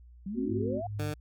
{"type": "exponential sweep", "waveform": "sine", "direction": "up", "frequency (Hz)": [185, 740], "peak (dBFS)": -33, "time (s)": [0.26, 0.87], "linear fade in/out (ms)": 5}
{"type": "chord", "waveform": "sine", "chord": "F# diminished", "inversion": "first", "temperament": "equal with one note detuned", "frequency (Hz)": [217.5, 261.6, 370], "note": ["A3", "C4", "F#4"], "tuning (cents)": [-20, 0, 0], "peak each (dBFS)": -35, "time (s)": [0.34, 0.82], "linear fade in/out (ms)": 50}
{"type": "tone with tremolo", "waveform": "sine", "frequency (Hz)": 103.83, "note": "G#2", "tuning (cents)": 0, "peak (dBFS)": -31, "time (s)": [0.47, 1.15], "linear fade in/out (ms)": 50, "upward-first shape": "triangle", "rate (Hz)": 2.3, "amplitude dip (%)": 75}
{"type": "tone", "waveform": "15% pulse", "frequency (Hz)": 150.2, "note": "D3", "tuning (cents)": 39, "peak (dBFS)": -27, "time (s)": [0.99, 1.14], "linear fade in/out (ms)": 5}
{"effects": ["added 60 Hz sine -50 dBFS peak until 1.2 s"]}